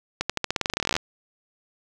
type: accelerating click train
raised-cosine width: 0.2 ms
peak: -6 dBFS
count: 21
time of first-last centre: 0.21-0.965 s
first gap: 86 ms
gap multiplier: 0.9
effects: none